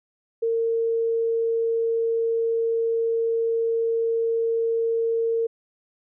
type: tone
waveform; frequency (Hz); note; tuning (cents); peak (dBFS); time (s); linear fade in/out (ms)
sine; 457.3; A#4; -33; -20; 0.42-5.47; 10
effects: none